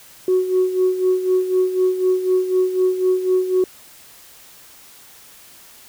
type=tone with tremolo; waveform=sine; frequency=370 Hz; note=F#4; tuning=in tune; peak=-11 dBFS; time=0.28-3.64 s; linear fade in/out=2 ms; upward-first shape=sine; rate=4 Hz; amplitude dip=70%; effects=tanh soft clip ceiling -9 dBFS + white hiss -45 dBFS RMS until 5.88 s